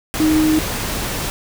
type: tone in noise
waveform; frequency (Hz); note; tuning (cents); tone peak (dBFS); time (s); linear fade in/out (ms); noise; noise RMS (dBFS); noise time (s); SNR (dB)
sine; 311.1; D#4; 0; -12; 0.2-0.59; 0; pink; -23; 0.14-1.3; +8
effects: none